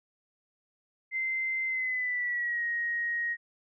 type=tone with pitch glide; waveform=sine; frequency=2076 to 1881.8 Hz; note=C7 to A#6; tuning=-14 to +16 cents; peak=-28 dBFS; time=1.11-3.37 s; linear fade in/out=50 ms; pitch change=-170 cents; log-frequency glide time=1.66-2.64 s; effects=none